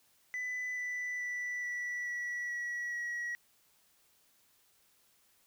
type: tone with pitch steps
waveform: sine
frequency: 1997 / 1983.2 / 1969.5 / 1955.9 / 1942.4 / 1929 / 1915.7 Hz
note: B6 / B6 / B6 / B6 / B6 / B6 / A#6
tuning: +19 / +7 / -5 / -17 / -29 / -41 / +47 cents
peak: -32 dBFS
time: 0.34-3.35 s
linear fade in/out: 0 ms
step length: 430 ms
effects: tanh soft clip ceiling -34 dBFS + white hiss -69 dBFS RMS until 5.46 s